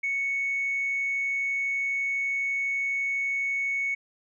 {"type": "tone", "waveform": "sine", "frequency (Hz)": 2217, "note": "C#7", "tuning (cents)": 0, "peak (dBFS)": -24, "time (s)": [0.03, 3.95], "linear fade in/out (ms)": 10, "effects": ["tanh soft clip ceiling -21 dBFS"]}